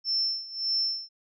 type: tone with tremolo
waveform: sine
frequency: 5350 Hz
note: E8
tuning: 25 cents sharp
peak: -23 dBFS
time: 0.04-1.09 s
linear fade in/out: 50 ms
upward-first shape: sine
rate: 1.7 Hz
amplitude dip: 85%
effects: none